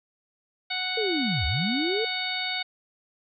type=harmonic tone; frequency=740 Hz; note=F#5; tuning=in tune; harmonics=1 / 2 / 3 / 4 / 5 / 6; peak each=-36 / -37 / -32 / -38 / -32 / -35 dBFS; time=0.7-2.63 s; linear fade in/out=10 ms
type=linear two-way sweep; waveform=sine; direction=down then up; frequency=466.2 to 63.9 to 466.2 Hz; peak=-25 dBFS; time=0.97-2.05 s; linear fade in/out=5 ms; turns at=1.46 s
effects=none